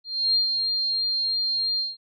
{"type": "tone with ADSR envelope", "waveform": "sine", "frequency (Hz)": 4201, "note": "C8", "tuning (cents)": 6, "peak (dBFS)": -17, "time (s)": [0.04, 1.97], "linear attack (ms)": 310, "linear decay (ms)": 120, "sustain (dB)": -5, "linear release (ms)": 180, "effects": []}